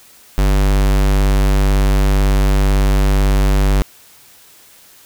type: tone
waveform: square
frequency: 49 Hz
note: G1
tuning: in tune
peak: -11 dBFS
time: 0.38-3.82 s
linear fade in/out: 0 ms
effects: white hiss -45 dBFS RMS until 5.05 s